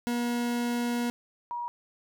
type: tone pair in turn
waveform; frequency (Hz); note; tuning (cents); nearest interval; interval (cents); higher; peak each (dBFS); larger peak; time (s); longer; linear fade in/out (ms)
40% pulse / sine; 239.7 / 956.6; A#3 / A#5; +48 / +44; 2 octaves; 2396; second; -26 / -31; first; 0.07-1.1 / 1.51-1.68; first; 0
effects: none

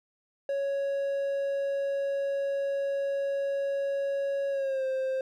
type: tone with pitch glide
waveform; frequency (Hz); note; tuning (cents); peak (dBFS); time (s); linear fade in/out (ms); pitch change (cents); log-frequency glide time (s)
triangle; 555 to 526.3; C#5 to C5; +2 to +10; -25; 0.49-5.21; 2; -92; 4.5-4.85
effects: none

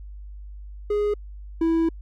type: tone pair in turn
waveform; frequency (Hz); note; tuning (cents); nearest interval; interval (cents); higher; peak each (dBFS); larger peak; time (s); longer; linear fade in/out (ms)
triangle; 415.3 / 328.4; G#4 / E4; 0 / -6; major third; 406; first; -18 / -16; second; 0.9-1.14 / 1.61-1.89; second; 5
effects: added 50 Hz sine -36 dBFS peak until 2.01 s

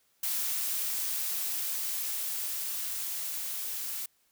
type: noise with level ramp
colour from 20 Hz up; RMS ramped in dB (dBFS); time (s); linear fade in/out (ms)
blue; -31 to -36; 0.23-4.06; 5
effects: white hiss -70 dBFS RMS until 4.31 s

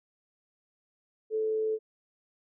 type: tone with amplitude modulation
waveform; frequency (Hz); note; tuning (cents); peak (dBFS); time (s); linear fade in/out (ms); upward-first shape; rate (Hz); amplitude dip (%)
sine; 436.5; A4; -14; -25; 1.3-1.79; 50; sine; 105; 25
effects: none

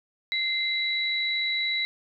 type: tone pair together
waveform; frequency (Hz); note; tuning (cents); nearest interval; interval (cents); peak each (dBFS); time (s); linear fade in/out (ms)
sine; 2081 / 3928; C7 / B7; -10 / -10; major seventh; 1100; -27; 0.32-1.85; 0
effects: none

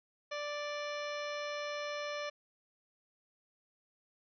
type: harmonic tone with a mistuned harmonic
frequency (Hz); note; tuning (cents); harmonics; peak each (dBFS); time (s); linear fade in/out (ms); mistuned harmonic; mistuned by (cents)
587.3; D5; 0; 1 / 2 / 3 / 4 / 5 / 6 / 7 / 9 / 10; -39 / -44 / -46 / -46 / -51 / -52 / -52 / -53 / -57; 0.31-2.3; 10; 7; +19
effects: none

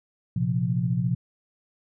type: chord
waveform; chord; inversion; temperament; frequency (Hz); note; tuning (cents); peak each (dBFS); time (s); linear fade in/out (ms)
sine; Bb suspended second; none; equal; 116.54 / 130.81 / 174.61; Bb2 / C3 / F3; 0 / 0 / 0; -27 / -26 / -26; 0.36-1.15; 5
effects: none

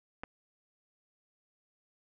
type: clicks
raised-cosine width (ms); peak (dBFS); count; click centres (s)
0.5; -24 / -30; 2; 0.235 / 0.239
effects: none

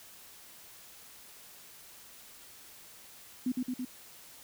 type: tone with echo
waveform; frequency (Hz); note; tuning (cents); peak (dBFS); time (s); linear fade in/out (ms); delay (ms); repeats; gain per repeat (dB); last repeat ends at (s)
sine; 251.9; B3; +34; -27; 3.46-3.52; 5; 110; 3; -2; 3.85
effects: white hiss -53 dBFS RMS until 4.43 s

